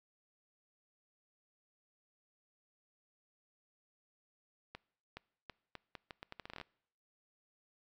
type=accelerating click train; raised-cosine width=0.3 ms; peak=-29 dBFS; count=16; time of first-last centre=4.75-6.613 s; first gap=420 ms; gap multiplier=0.78; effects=noise-tail reverb RT60 0.7 s tail -24 dB re dry